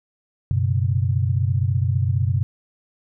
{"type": "chord", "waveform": "sine", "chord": "F# suspended fourth", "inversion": "none", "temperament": "equal with one note detuned", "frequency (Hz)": [94.61, 123.47, 138.59], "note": ["F#2", "B2", "C#3"], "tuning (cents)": [39, 0, 0], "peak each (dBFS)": [-20, -21, -26], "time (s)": [0.51, 2.43], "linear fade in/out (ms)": 0, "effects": []}